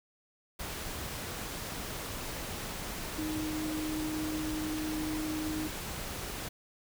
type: tone in noise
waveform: sine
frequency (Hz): 310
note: D#4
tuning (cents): -6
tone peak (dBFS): -33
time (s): 3.18-5.68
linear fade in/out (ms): 10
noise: pink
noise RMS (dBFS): -39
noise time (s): 0.59-6.49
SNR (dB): +3
effects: none